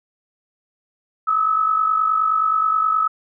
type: tone pair together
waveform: sine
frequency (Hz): 1244.5 / 1294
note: D#6 / E6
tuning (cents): 0 / -32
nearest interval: minor second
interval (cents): 68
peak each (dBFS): -23 / -16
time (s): 1.27-3.08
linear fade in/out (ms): 10
effects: none